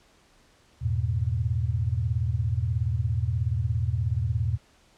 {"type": "chord", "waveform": "sine", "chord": "E major", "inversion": "none", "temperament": "equal with one note detuned", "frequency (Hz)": [82.41, 103.83, 120.72], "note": ["E2", "G#2", "B2"], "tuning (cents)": [0, 0, -39], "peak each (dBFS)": [-28, -28, -27], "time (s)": [0.81, 4.58], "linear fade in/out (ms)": 20, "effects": ["pink hiss -60 dBFS RMS until 4.97 s", "low-pass 8000 Hz 12 dB/octave"]}